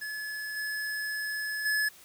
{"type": "tone with level steps", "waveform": "square", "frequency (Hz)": 1712, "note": "A6", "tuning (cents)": -48, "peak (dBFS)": [-35, -32, -26], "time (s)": [0.01, 1.89], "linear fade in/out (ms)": 10, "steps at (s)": [0.56, 1.65], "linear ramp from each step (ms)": 10, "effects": ["white hiss -54 dBFS RMS until 2.04 s"]}